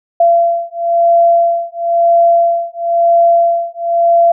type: beating tone pair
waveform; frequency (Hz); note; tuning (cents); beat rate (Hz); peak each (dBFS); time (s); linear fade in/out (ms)
sine; 681 / 681.99; F5 / F5; -44 / -41; 0.99; -11; 0.2-4.32; 5
effects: none